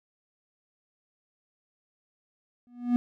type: tone with exponential growth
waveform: triangle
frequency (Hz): 243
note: B3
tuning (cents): -28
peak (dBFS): -15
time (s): 2.67-2.96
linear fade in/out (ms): 0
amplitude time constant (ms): 61
effects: none